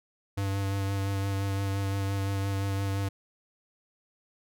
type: tone with vibrato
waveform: square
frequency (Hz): 98.3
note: G2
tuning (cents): +5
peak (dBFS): -28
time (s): 0.37-3.09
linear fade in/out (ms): 10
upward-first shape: sine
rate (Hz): 5.8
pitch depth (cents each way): 17
effects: none